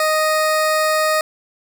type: tone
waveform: 20% pulse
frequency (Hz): 622.3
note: D#5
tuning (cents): 0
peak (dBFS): -10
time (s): 0-1.21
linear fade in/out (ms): 2
effects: none